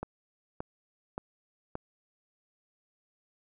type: click train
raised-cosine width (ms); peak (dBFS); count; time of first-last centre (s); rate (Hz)
1; -21; 4; 0.03-1.754; 1.74
effects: none